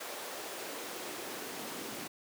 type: noise with high-pass filter sweep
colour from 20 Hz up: pink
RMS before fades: -42 dBFS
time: 0-2.08 s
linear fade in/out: 10 ms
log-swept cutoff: 510 to 240 Hz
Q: 1.4
effects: none